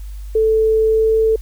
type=tone with pitch glide; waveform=sine; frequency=440 to 442.8 Hz; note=A4 to A4; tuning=0 to +11 cents; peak=-11 dBFS; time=0.35-1.36 s; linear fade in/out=5 ms; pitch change=+11 cents; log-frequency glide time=0.86-1.14 s; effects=added 50 Hz sine -27 dBFS peak until 1.41 s + white hiss -50 dBFS RMS until 1.41 s